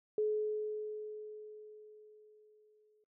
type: tone with exponential decay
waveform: sine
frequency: 426.3 Hz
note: G#4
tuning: 45 cents sharp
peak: -28 dBFS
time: 0.18-3.04 s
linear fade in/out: 2 ms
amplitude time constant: 620 ms
effects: noise-tail reverb RT60 0.1 s tail -20 dB re dry